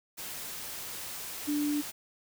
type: tone in noise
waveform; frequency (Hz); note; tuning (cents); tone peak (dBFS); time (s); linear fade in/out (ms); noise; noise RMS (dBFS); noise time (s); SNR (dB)
sine; 293.7; D4; 0; -27; 1.47-1.82; 20; white; -40; 0.17-1.92; +10
effects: none